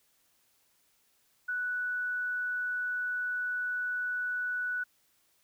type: tone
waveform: sine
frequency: 1480 Hz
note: F#6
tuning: in tune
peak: -30 dBFS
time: 1.48-4.84 s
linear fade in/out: 10 ms
effects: white hiss -70 dBFS RMS until 5.43 s